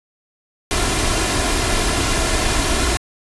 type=noise with comb filter; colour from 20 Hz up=pink; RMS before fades=-18 dBFS; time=0.71-2.97 s; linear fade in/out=0 ms; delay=2.9 ms; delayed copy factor=+0.5; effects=resampled to 24000 Hz